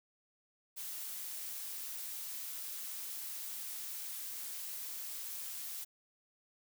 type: noise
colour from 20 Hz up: blue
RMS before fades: -43 dBFS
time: 0.76-5.85 s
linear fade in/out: 20 ms
effects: none